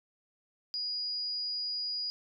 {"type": "tone", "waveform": "sine", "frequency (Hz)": 4895, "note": "D#8", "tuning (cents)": -29, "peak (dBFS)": -32, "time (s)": [0.74, 2.1], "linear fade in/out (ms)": 0, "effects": []}